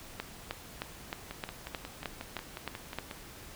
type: two click trains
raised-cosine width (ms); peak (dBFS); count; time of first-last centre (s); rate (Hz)
0.3; -18 / -23; 10 / 11; 0.2-2.986 / 1.31-3.112; 3.23 / 5.55
effects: pink hiss -49 dBFS RMS until 3.55 s